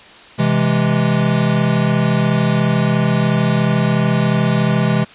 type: chord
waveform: square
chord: C augmented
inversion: none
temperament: equal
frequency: 130.81 / 164.81 / 207.7 Hz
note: C3 / E3 / G#3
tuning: 0 / 0 / 0 cents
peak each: -18 dBFS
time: 0.38-5.05 s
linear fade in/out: 20 ms
effects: white hiss -40 dBFS RMS until 5.14 s + resampled to 8000 Hz